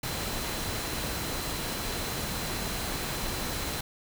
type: tone in noise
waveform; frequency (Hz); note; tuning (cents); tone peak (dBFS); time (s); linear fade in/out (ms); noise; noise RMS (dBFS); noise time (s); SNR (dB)
sine; 4060; B7; +47; -43; 0.03-3.81; 5; pink; -33; 0.03-3.81; -13
effects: none